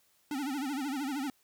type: tone with vibrato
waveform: square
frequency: 277.2 Hz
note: C#4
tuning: in tune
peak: -33 dBFS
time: 0.31-1.3 s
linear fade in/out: 2 ms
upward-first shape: sine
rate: 13 Hz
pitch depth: 140 cents each way
effects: white hiss -69 dBFS RMS until 1.43 s